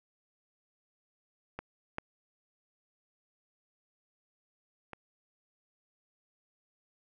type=clicks; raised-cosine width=0.5 ms; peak=-23 / -19 / -27 dBFS; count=3; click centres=1.59 / 1.984 / 4.933 s; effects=none